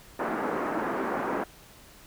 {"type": "band-pass noise", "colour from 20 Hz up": "pink", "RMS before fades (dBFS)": -30, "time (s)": [0.19, 1.44], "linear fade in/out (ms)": 5, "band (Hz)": [230, 1600], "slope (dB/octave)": 24, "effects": ["pink hiss -52 dBFS RMS until 2.06 s"]}